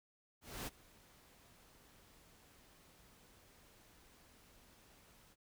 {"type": "noise with ADSR envelope", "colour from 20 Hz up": "pink", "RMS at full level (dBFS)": -43, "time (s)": [0.41, 5.36], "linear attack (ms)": 260, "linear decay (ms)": 25, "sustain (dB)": -22, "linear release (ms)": 41, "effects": []}